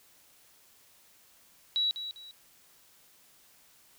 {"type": "tone with echo", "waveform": "sine", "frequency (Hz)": 3901, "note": "B7", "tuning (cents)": -22, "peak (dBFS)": -25, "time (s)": [1.76, 1.91], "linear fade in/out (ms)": 0, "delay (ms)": 200, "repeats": 2, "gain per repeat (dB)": -10, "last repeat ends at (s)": 2.31, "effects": ["white hiss -61 dBFS RMS until 3.98 s"]}